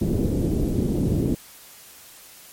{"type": "low-pass noise", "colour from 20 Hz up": "white", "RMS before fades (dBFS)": -22, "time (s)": [0.01, 1.35], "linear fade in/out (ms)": 5, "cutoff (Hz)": 350, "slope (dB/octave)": 24, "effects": ["white hiss -46 dBFS RMS until 2.52 s", "MP3 64 kbps"]}